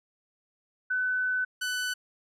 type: tone pair in turn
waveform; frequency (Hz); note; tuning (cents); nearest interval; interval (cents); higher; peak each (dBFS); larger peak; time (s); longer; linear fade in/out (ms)
sine / sawtooth; 1506 / 1496.5; F#6 / F#6; +30 / +19; unison; 11; first; -25 / -25; neither; 0.9-1.45 / 1.61-1.94; first; 10
effects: low-pass 12000 Hz 12 dB/octave